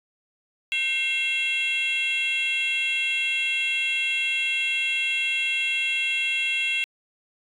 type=tone with frequency modulation; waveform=sine; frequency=2714 Hz; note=E7; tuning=50 cents sharp; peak=-20 dBFS; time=0.72-6.84 s; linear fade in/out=0 ms; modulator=584 Hz; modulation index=0.89; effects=tanh soft clip ceiling -20 dBFS